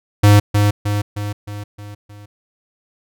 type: tone with echo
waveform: square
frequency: 103.2 Hz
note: G#2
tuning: 10 cents flat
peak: -7 dBFS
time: 0.23-0.4 s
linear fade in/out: 10 ms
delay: 310 ms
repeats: 6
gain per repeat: -5 dB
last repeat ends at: 2.26 s
effects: none